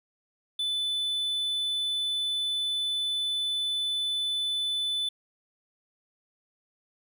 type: tone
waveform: triangle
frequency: 3500 Hz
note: A7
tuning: 10 cents flat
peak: -25 dBFS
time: 0.59-5.09 s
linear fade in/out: 5 ms
effects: none